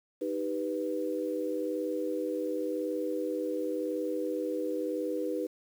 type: chord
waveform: sine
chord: Eb augmented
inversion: none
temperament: equal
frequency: 311.1 / 392 / 493.9 Hz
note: Eb4 / G4 / B4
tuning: 0 / 0 / 0 cents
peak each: -34 / -36 / -33 dBFS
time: 0.21-5.47 s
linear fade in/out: 10 ms
effects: 9-bit